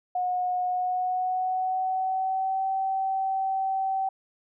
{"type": "tone with pitch glide", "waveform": "sine", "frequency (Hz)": [726, 769.2], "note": ["F#5", "G5"], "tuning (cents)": [-33, -33], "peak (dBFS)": -24, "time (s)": [0.15, 4.09], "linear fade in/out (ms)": 5, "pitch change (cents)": 100, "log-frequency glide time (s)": [0.65, 2.67], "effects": []}